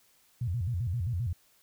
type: tone with vibrato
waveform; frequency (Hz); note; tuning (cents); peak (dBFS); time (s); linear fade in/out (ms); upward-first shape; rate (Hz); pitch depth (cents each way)
sine; 102.8; G#2; -17; -28; 0.41-1.33; 5; square; 7.6; 280
effects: white hiss -65 dBFS RMS until 1.62 s